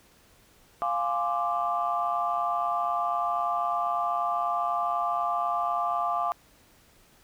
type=chord; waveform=sine; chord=D half-diminished seventh; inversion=first; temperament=equal; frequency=698.5 / 830.6 / 1046.5 / 1174.7 Hz; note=F5 / Ab5 / C6 / D6; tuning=0 / 0 / 0 / 0 cents; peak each=-28 / -33 / -34 / -28 dBFS; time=0.82-6.32 s; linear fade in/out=0 ms; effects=tanh soft clip ceiling -15 dBFS + pink hiss -59 dBFS RMS until 7.23 s